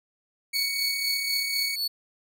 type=tone; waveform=sawtooth; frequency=2235 Hz; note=C#7; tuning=14 cents sharp; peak=-25 dBFS; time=0.53-1.76 s; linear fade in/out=10 ms
type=tone with tremolo; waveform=45% pulse; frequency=4435 Hz; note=C#8; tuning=in tune; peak=-24 dBFS; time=0.54-1.88 s; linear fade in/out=10 ms; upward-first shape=sine; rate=4 Hz; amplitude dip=65%
effects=none